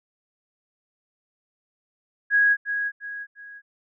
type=tone with echo; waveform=sine; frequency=1654 Hz; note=G#6; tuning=8 cents flat; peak=-15 dBFS; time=2.3-2.57 s; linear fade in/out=50 ms; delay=350 ms; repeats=3; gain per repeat=-8 dB; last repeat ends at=3.62 s; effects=none